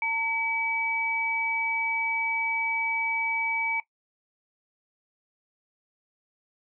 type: tone pair together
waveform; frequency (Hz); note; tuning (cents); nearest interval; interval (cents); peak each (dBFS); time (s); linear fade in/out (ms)
sine; 900 / 2285; A5 / D7; +39 / -48; octave + major third; 1613; -30 / -26; 0.02-3.8; 2
effects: noise-tail reverb RT60 0.1 s tail -17 dB re dry